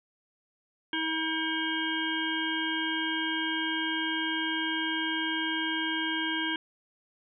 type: harmonic tone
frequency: 320 Hz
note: D#4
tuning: 49 cents sharp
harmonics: 1 / 3 / 5 / 7 / 9 / 10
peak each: -33 / -37 / -33 / -38 / -38 / -34 dBFS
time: 0.93-6.56 s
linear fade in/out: 2 ms
effects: none